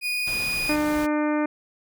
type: tone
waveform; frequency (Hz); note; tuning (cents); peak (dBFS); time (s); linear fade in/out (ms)
35% pulse; 2467; D#7; -15; -22; 0.01-0.77; 50
type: noise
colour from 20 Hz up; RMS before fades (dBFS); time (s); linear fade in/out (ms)
pink; -36; 0.26-1.07; 20
type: harmonic tone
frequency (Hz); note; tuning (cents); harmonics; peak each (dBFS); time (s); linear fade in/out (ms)
300; D4; +37; 1 / 2 / 3 / 4 / 5 / 6 / 7 / 8; -22 / -28 / -32 / -34 / -36 / -38 / -39 / -40; 0.69-1.46; 5
effects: none